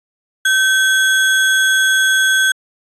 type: tone with sample-and-hold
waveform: sine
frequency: 1545 Hz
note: G6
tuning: 26 cents flat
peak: -10 dBFS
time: 0.45-2.52 s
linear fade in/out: 5 ms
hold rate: 4900 Hz
effects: resampled to 24000 Hz